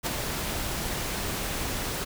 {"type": "noise with ADSR envelope", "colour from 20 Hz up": "pink", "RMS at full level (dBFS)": -26, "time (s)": [0.03, 2.05], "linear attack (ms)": 34, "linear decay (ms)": 16, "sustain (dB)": -5, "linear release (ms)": 18, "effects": []}